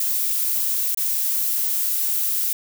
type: noise with dropouts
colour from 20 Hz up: violet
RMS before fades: -22 dBFS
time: 0-2.53 s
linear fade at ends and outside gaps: 2 ms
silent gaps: 0.947-0.973 s
effects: none